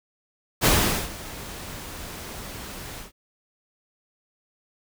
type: noise with ADSR envelope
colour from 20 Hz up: pink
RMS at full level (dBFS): -17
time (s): 0.61-3.12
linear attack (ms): 46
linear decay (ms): 430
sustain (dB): -20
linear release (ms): 130
effects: none